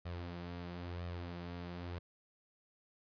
sawtooth tone with flanger, 87.31 Hz, F2, in tune, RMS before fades -44 dBFS, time 0.05-1.99 s, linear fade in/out 10 ms, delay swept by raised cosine 1.6 to 7.2 ms, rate 1 Hz, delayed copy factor +0.5, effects resampled to 11025 Hz

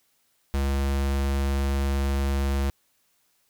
square tone, 68.9 Hz, C#2, 10 cents flat, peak -23 dBFS, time 0.54-2.7 s, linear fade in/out 0 ms, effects white hiss -68 dBFS RMS until 3.49 s

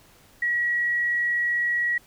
sine tone, 1917 Hz, A#6, 48 cents sharp, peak -21 dBFS, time 0.42-1.98 s, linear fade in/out 5 ms, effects pink hiss -55 dBFS RMS until 2.06 s

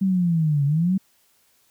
sine linear two-way sweep, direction down then up, 196 to 138.59 to 196 Hz, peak -17 dBFS, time 0.01-0.98 s, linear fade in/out 10 ms, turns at 0.65 s, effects white hiss -62 dBFS RMS until 1.7 s

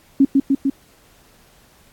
sine tone with echo, 273.5 Hz, C#4, 23 cents flat, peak -8 dBFS, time 0.2-0.25 s, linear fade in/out 5 ms, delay 150 ms, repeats 3, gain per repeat -2 dB, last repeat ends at 0.7 s, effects pink hiss -53 dBFS RMS until 1.92 s + AAC 64 kbps

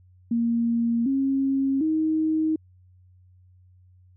sine tone with pitch steps, 233.1 / 270.9 / 314.8 Hz, A#3 / C#4 / D#4, 0 / -40 / +20 cents, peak -20 dBFS, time 0.31-2.56 s, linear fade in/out 5 ms, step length 750 ms, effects added 91 Hz sine -52 dBFS peak until 4.16 s

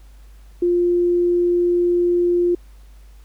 sine tone, 350.5 Hz, F4, 6 cents sharp, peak -14 dBFS, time 0.62-2.55 s, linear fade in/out 5 ms, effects added 50 Hz sine -41 dBFS peak until 3.24 s + pink hiss -57 dBFS RMS until 3.24 s

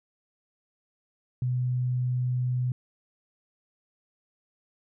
sine tone, 125.3 Hz, B2, 25 cents sharp, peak -24 dBFS, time 1.42-2.72 s, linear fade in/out 2 ms, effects none

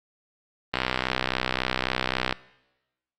click train, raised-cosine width 0.3 ms, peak -7 dBFS, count 102, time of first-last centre 0.74-2.326 s, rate 63.7 Hz, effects noise-tail reverb RT60 1.0 s tail -21 dB re dry + Opus 24 kbps

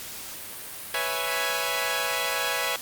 10% pulse chord, C# minor seventh, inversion third, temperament equal, 493.9 / 554.4 / 659.3 / 830.6 Hz, B4 / C#5 / E5 / G#5, 0 / 0 / 0 / 0 cents, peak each -23 dBFS, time 0.94-2.76 s, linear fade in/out 2 ms, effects white hiss -38 dBFS RMS until 2.81 s + Opus 48 kbps

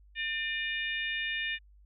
harmonic tone with a mistuned harmonic, 600 Hz, D5, 37 cents sharp, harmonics 3 / 4 / 5 / 6, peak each -34 / -36 / -38 / -40 dBFS, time 0.15-1.59 s, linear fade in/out 50 ms, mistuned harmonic 5, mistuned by -63 cents, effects added 50 Hz sine -55 dBFS peak until 1.85 s

